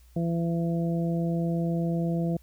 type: harmonic tone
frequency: 168.2 Hz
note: E3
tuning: 35 cents sharp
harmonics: 1 / 2 / 3 / 4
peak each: -25 / -33 / -36 / -37 dBFS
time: 0.16-2.37 s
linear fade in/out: 5 ms
effects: added 60 Hz sine -52 dBFS peak until 2.42 s + white hiss -64 dBFS RMS until 2.42 s